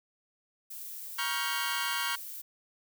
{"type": "noise", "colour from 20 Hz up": "violet", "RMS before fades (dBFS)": -42, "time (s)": [0.7, 2.42], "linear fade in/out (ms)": 10}
{"type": "chord", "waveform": "20% pulse", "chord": "G half-diminished seventh", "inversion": "first", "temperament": "equal with one note detuned", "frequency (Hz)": [954.1, 1108.7, 1396.9, 1568], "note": ["Bb5", "Db6", "F6", "G6"], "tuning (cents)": [40, 0, 0, 0], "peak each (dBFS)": -31, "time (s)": [1.18, 2.16], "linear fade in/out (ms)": 10}
{"effects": []}